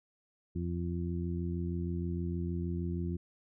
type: harmonic tone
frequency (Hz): 86.4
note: F2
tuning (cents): -18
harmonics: 1 / 2 / 3 / 4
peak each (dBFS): -35 / -36 / -43 / -41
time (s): 0.55-3.17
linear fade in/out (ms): 10
effects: none